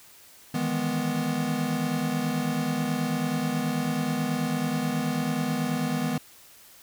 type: chord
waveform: square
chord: E major seventh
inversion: third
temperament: equal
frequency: 155.56 / 164.81 / 207.7 / 246.9 Hz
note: D#3 / E3 / G#3 / B3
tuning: 0 / 0 / 0 / 0 cents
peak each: -33 / -33 / -33 / -29 dBFS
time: 0.54-6.18 s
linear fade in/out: 5 ms
effects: white hiss -52 dBFS RMS until 6.82 s